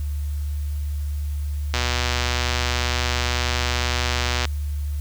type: click train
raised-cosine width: 0.2 ms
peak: -5 dBFS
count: 332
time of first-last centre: 1.74-4.453 s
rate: 122 Hz
effects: added 73 Hz sine -23 dBFS peak until 5 s + white hiss -48 dBFS RMS until 5 s